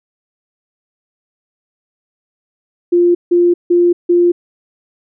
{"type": "tone bursts", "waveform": "sine", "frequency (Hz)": 349.2, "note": "F4", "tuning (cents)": 0, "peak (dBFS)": -7, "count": 4, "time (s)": [2.92, 4.32], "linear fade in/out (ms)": 10, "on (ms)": 230, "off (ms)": 160, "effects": []}